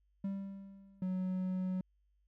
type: tone with exponential decay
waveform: triangle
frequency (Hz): 196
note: G3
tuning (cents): 0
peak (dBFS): -31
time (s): 0.24-1.35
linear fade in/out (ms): 5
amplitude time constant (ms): 240
type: tone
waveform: triangle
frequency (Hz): 185.3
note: F#3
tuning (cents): +3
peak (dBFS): -31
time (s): 1.02-1.81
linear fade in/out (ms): 2
effects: added 50 Hz sine -70 dBFS peak until 2.27 s